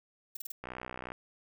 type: noise bursts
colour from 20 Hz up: violet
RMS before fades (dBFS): -40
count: 4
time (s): 0.35-0.52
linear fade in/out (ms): 5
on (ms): 20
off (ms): 30
type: click train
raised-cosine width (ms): 0.5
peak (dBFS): -25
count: 31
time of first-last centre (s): 0.64-1.119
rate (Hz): 62.6
effects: none